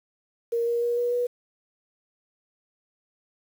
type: tone with pitch steps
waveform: sine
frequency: 467.2 / 472.1 / 477 / 482 / 487 Hz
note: A#4 / A#4 / A#4 / B4 / B4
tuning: +4 / +22 / +40 / -42 / -24 cents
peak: -22 dBFS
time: 0.52-1.27 s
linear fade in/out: 10 ms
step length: 150 ms
effects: 8-bit